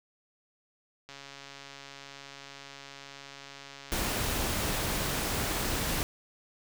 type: click train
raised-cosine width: 0.2 ms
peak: -28 dBFS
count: 547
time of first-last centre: 1.09-5.018 s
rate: 139 Hz
type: noise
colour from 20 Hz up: pink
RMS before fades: -31 dBFS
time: 3.92-6.03 s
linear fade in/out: 0 ms
effects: none